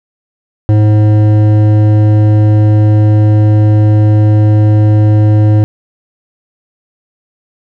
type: tone with hard clipping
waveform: sine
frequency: 106.2 Hz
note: G#2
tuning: 39 cents sharp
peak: -6 dBFS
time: 0.69-5.64 s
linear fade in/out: 0 ms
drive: 11 dB
effects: none